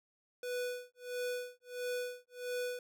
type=tone with tremolo; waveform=square; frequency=493.9 Hz; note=B4; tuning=in tune; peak=-35 dBFS; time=0.43-2.79 s; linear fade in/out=2 ms; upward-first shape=sine; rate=1.5 Hz; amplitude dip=100%; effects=none